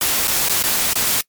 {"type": "noise with dropouts", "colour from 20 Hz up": "white", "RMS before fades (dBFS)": -18, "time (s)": [0.01, 1.21], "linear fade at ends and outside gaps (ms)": 2, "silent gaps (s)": [[0.274, 0.278], [0.486, 0.495], [0.625, 0.637], [0.934, 0.955]], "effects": ["noise-tail reverb RT60 0.1 s tail -23 dB re dry", "MP3 96 kbps"]}